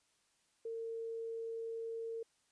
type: tone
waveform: sine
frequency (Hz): 455.2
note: A#4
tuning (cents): -41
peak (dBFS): -39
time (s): 0.65-2.23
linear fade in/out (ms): 5
effects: white hiss -75 dBFS RMS until 2.51 s + resampled to 22050 Hz